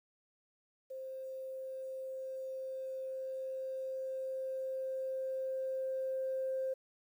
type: tone with level ramp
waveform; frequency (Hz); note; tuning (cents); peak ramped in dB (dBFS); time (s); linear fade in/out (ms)
sine; 526; C5; +9; -41 to -32; 0.9-6.74; 10
effects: tanh soft clip ceiling -28 dBFS + 11-bit